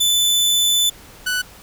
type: tone pair in turn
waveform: sawtooth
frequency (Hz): 3505 / 1488.2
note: A7 / F#6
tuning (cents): -7 / +10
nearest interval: octave + minor third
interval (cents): 1483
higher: first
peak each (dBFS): -11 / -15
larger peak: first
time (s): 0-0.9 / 1.26-1.42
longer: first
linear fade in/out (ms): 10
effects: pink hiss -43 dBFS RMS until 1.62 s